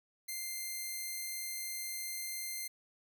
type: tone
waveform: 5% pulse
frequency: 2093 Hz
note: C7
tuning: in tune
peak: -28 dBFS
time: 0.28-2.68 s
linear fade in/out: 10 ms
effects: none